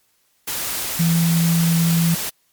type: tone in noise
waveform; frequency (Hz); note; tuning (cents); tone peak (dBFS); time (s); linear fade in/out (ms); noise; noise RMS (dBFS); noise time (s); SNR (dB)
sine; 166.8; E3; +21; -14; 0.99-2.15; 10; white; -25; 0.47-2.3; +8
effects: white hiss -63 dBFS RMS until 2.52 s + MP3 96 kbps